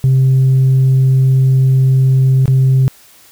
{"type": "tone with dropouts", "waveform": "sine", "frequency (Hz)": 132, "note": "C3", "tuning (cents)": 16, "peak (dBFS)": -5, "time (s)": [0.04, 2.88], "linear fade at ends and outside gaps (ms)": 0, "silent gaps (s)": [2.457, 2.479], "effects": ["tanh soft clip ceiling -5 dBFS", "white hiss -44 dBFS RMS until 3.31 s"]}